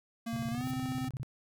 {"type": "tone with pitch glide", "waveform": "square", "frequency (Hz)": [230, 258.2], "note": ["A#3", "C4"], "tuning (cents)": [-23, -23], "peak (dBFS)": -35, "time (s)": [0.26, 1.09], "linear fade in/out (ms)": 10, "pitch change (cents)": 200, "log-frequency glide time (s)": [0.5, 0.66]}
{"type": "tone bursts", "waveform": "sine", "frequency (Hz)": 130.81, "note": "C3", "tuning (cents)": 0, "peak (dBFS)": -34, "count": 15, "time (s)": [0.33, 1.231], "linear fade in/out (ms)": 0, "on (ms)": 33, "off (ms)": 29}
{"type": "noise with exponential growth", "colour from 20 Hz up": "blue", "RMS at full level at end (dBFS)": -46, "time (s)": [0.53, 0.71], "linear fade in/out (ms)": 1, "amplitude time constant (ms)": 37}
{"effects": []}